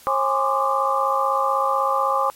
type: tone cluster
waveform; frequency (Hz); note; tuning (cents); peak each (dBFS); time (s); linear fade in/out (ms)
sine; 539 / 822 / 1042 / 1146 / 1202; C#5 / G#5 / C6 / D6 / D6; -49 / -18 / -7 / -43 / +40; -24; 0.07-2.3; 0
effects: white hiss -48 dBFS RMS until 2.35 s + MP3 64 kbps